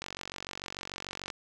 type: click train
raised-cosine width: 0.2 ms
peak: -20 dBFS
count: 61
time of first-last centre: 0.02-1.302 s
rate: 46.8 Hz
effects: none